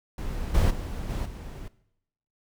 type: noise with level steps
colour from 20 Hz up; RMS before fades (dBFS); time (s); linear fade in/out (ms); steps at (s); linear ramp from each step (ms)
brown; -32 / -21 / -33 / -29 / -38; 0.18-1.68; 2; 0.54 / 0.7 / 1.09 / 1.25; 10
effects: noise-tail reverb RT60 0.8 s tail -19 dB re dry